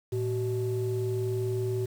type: tone pair together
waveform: sine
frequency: 112.4 / 378.1 Hz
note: A2 / F#4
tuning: +37 / +38 cents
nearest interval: octave + major sixth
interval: 2101 cents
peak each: -28 dBFS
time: 0.12-1.86 s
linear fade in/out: 10 ms
effects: tanh soft clip ceiling -22 dBFS + 8-bit